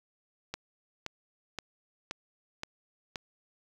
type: click train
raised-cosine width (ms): 0.2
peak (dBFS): -18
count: 6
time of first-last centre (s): 0.54-3.158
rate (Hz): 1.91
effects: 8-bit